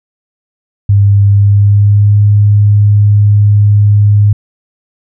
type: tone with pitch glide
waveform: sine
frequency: 100.6 to 103.31 Hz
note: G2 to G#2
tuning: +45 to -9 cents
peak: -3 dBFS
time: 0.89-4.33 s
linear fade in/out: 5 ms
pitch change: +46 cents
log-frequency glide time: 1.27-2.18 s
effects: none